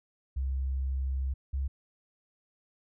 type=tone pair in turn; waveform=sine; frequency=66.4 / 67.8 Hz; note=C2 / C#2; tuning=+26 / -38 cents; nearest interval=unison; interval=36 cents; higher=second; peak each=-28 dBFS; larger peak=neither; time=0.36-1.34 / 1.53-1.68 s; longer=first; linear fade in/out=10 ms; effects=none